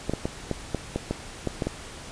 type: clicks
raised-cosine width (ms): 2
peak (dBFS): -12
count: 10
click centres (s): 0.096 / 0.136 / 0.255 / 0.513 / 0.747 / 0.96 / 1.11 / 1.473 / 1.622 / 1.67
effects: pink hiss -41 dBFS RMS until 2.11 s + resampled to 22050 Hz